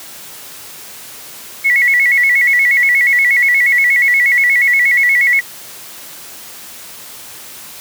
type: tone with vibrato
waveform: sine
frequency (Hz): 2067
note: C7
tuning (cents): -22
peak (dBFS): -8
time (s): 1.64-5.41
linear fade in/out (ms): 20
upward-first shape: square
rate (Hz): 8.4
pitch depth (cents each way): 97
effects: white hiss -33 dBFS RMS until 7.8 s + high-pass 80 Hz 12 dB/octave